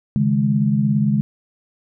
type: chord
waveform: sine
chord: C# suspended second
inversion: none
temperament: just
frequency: 138.59 / 155.92 / 207.9 Hz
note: C#3 / D#3 / G#3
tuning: 0 / +4 / +2 cents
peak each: -19 / -22 / -17 dBFS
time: 0.16-1.21 s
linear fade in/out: 0 ms
effects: none